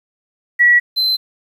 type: tone pair in turn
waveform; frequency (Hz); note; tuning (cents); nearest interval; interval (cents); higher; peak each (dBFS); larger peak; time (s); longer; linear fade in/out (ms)
sine / triangle; 1933 / 4075; B6 / C8; -38 / -47; octave + minor second; 1291; second; -7 / -12; first; 0.59-0.8 / 0.96-1.17; neither; 20
effects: 8-bit